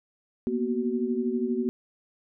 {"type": "tone cluster", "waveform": "sine", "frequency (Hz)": [233.6, 246, 375.5], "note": ["A#3", "B3", "F#4"], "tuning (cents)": [4, -7, 26], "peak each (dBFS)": -29, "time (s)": [0.47, 1.69], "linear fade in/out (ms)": 0, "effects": []}